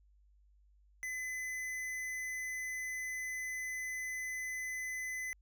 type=tone with tanh clipping; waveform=sine; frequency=2020 Hz; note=B6; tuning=39 cents sharp; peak=-39 dBFS; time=1.03-5.33 s; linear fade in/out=0 ms; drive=17 dB; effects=added 50 Hz sine -63 dBFS peak until 5.41 s